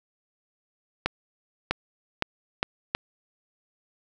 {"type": "accelerating click train", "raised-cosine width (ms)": 0.3, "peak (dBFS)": -7, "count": 5, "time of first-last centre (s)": [1.06, 2.95], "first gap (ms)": 650, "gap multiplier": 0.79, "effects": []}